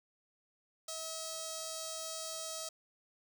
5% pulse tone with notch filter, 643 Hz, E5, 43 cents flat, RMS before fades -42 dBFS, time 0.88-2.69 s, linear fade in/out 5 ms, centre 2200 Hz, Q 0.57, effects none

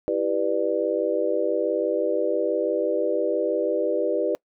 sine chord, E minor seventh, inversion none, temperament just, 329.6 / 395.6 / 494.4 / 593.3 Hz, E4 / G4 / B4 / D5, 0 / +16 / +2 / +18 cents, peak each -28 / -27 / -25 / -26 dBFS, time 0.08-4.35 s, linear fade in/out 0 ms, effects noise-tail reverb RT60 0.1 s tail -26 dB re dry

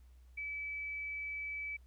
sine tone, 2300 Hz, D7, 37 cents flat, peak -38 dBFS, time 0.37-1.77 s, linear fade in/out 10 ms, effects added 62 Hz sine -56 dBFS peak until 1.86 s + pink hiss -75 dBFS RMS until 1.86 s

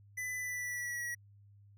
square tone with pitch glide, 2000 to 1921.9 Hz, B6 to B6, +21 to -48 cents, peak -37 dBFS, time 0.17-1.15 s, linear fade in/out 10 ms, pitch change -69 cents, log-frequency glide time 0.36-1.04 s, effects added 101 Hz sine -57 dBFS peak until 1.77 s

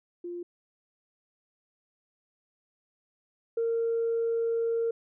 sine tone pair in turn, 349.2 / 460.2 Hz, F4 / A#4, 0 / -22 cents, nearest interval perfect fourth, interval 478 cents, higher second, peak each -34 / -24 dBFS, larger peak second, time 0.24-0.43 / 3.57-4.91 s, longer second, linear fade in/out 5 ms, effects tanh soft clip ceiling -21 dBFS

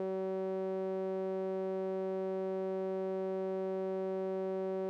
sawtooth tone with band-pass filter, 189.7 Hz, F#3, 43 cents sharp, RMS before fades -36 dBFS, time 0-4.89 s, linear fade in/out 0 ms, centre 460 Hz, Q 4.8, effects none

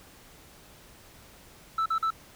sine tone bursts, 1318.5 Hz, E6, in tune, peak -21 dBFS, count 3, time 1.78-2.105 s, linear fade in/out 5 ms, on 79 ms, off 44 ms, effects tanh soft clip ceiling -23 dBFS + pink hiss -53 dBFS RMS until 2.35 s

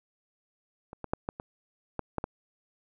clicks, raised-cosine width 1 ms, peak -28 / -22 / -13 / -17 / -24 / -17 / -15 / -17 dBFS, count 8, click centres 0.931 / 1.043 / 1.135 / 1.289 / 1.399 / 1.993 / 2.183 / 2.241 s, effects none

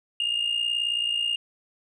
sine tone with amplitude modulation, 2828 Hz, F7, 21 cents sharp, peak -18 dBFS, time 0.2-1.36 s, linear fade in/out 2 ms, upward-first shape sine, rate 58.6 Hz, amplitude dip 75%, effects tanh soft clip ceiling -20 dBFS

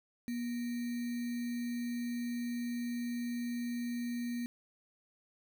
sine tone with sample-and-hold, 240 Hz, B3, 49 cents flat, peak -34 dBFS, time 0.28-4.46 s, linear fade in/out 0 ms, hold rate 2100 Hz, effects none

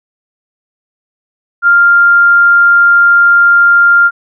sine tone, 1396.9 Hz, F6, in tune, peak -3 dBFS, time 1.62-4.11 s, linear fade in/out 50 ms, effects none

